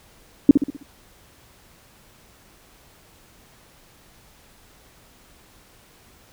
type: tone with echo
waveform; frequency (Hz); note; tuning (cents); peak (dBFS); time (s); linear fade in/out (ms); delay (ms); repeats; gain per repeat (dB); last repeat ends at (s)
sine; 283.2; C#4; +37; -3; 0.49-0.51; 2; 64; 5; -7; 0.83
effects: pink hiss -53 dBFS RMS until 6.32 s